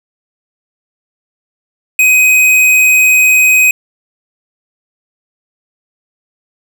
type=tone with hard clipping; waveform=sine; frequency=2514 Hz; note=D#7; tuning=17 cents sharp; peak=-6 dBFS; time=1.99-3.71 s; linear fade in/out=2 ms; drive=17 dB; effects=none